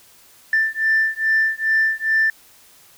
sine beating tone pair, 1773 / 1775.4 Hz, A6 / A6, +13 / +15 cents, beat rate 2.4 Hz, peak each -18 dBFS, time 0.53-2.3 s, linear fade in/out 2 ms, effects tanh soft clip ceiling -10 dBFS + white hiss -50 dBFS RMS until 2.97 s

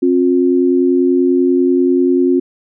sine tone pair together, 267.2 / 357.4 Hz, C4 / F4, +36 / +40 cents, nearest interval perfect fourth, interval 504 cents, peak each -12 dBFS, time 0.02-2.4 s, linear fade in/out 10 ms, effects none

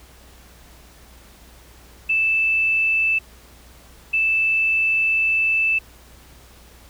sine tone bursts at uneven times, 2638 Hz, E7, 1 cent sharp, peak -16 dBFS, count 2, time 2.09-3.19 / 4.13-5.79 s, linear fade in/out 10 ms, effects added 60 Hz sine -48 dBFS peak until 6.89 s + pink hiss -49 dBFS RMS until 6.89 s

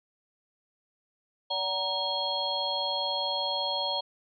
sine tone cluster, 574 / 750 / 936 / 3280 / 4265 Hz, D5 / F#5 / A#5 / G#7 / C8, -40 / +23 / +7 / -22 / +32 cents, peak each -35 / -37 / -34 / -32 / -33 dBFS, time 1.5-4.01 s, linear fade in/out 10 ms, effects none

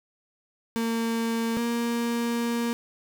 35% pulse tone pair in turn, 228.7 / 235 Hz, A#3 / A#3, -33 / +14 cents, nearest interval unison, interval 47 cents, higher second, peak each -23 dBFS, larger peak neither, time 0.76-1.57 / 1.57-2.73 s, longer second, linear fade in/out 0 ms, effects none

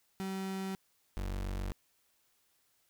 35% pulse tone pair in turn, 191.5 / 47.39 Hz, G3 / F#1, -40 / +42 cents, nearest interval 2 octaves, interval 2418 cents, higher first, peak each -34 / -33 dBFS, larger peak second, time 0.2-0.75 / 1.17-1.72 s, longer neither, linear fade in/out 0 ms, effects white hiss -73 dBFS RMS until 2.89 s

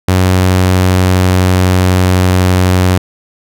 sawtooth tone with pitch glide, 92.5 to 91.75 Hz, F#2 to F#2, 0 to -14 cents, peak -3 dBFS, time 0.08-2.98 s, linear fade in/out 5 ms, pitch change -14 cents, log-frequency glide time 0.22-2.59 s, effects none

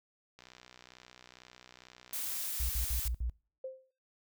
click train, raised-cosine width 0.2 ms, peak -35 dBFS, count 124, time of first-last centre 0.39-2.367 s, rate 62.2 Hz
blue noise, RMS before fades -37 dBFS, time 2.13-3.08 s, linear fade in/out 2 ms
sine tone bursts, 59.5 Hz, A#1, 36 cents sharp, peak -31 dBFS, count 5, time 2.6-3.296 s, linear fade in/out 0 ms, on 92 ms, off 59 ms
sine tone with exponential decay, 523.3 Hz, C5, in tune, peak -35 dBFS, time 3.64-3.91 s, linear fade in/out 5 ms, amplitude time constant 58 ms
effects noise-tail reverb RT60 0.4 s tail -23 dB re dry

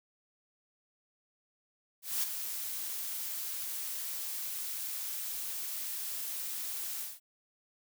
blue noise with ADSR envelope, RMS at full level -30 dBFS, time 2.02-7.2 s, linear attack 210 ms, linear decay 12 ms, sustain -8 dB, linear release 190 ms, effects none

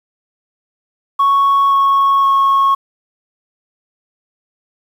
sine tone with pitch steps, 1108.7 / 1102.3 / 1096 Hz, C#6 / C#6 / C#6, 0 / -10 / -20 cents, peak -7 dBFS, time 1.19-2.75 s, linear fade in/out 10 ms, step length 520 ms, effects tanh soft clip ceiling -7 dBFS + 7-bit

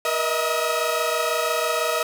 sawtooth tone cluster, 475.6 / 621 / 647 / 1278 Hz, A#4 / D#5 / E5 / D#6, +35 / -3 / -32 / +46 cents, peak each -23 dBFS, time 0.05-2.03 s, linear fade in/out 2 ms, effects none

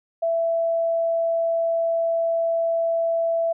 sine tone, 665 Hz, E5, 15 cents sharp, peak -19 dBFS, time 0.22-3.53 s, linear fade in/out 10 ms, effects none

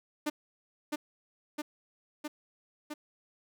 sawtooth tone with echo, 299.3 Hz, D4, 33 cents sharp, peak -25 dBFS, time 0.26-0.3 s, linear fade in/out 10 ms, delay 660 ms, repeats 4, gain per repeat -2 dB, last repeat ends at 2.94 s, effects none

